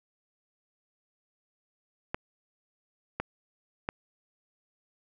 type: clicks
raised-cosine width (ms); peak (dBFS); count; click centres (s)
0.5; -15; 3; 2.145 / 3.2 / 3.889
effects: none